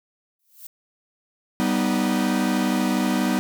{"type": "noise with exponential growth", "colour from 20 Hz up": "violet", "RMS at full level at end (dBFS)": -36, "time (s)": [0.39, 0.67], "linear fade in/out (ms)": 5, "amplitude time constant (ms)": 59}
{"type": "chord", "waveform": "45% pulse", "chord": "G augmented", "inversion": "none", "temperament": "equal with one note detuned", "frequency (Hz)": [194.31, 246.9, 311.1], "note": ["G3", "B3", "D#4"], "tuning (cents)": [-15, 0, 0], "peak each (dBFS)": [-24, -23, -26], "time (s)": [1.6, 3.39], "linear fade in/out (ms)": 0}
{"effects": []}